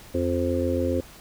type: harmonic tone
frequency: 87.31 Hz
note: F2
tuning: in tune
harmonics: 1 / 3 / 4 / 5 / 6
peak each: -28 / -27 / -29 / -32 / -27 dBFS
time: 0.14-1.01 s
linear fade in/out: 10 ms
effects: pink hiss -47 dBFS RMS until 1.2 s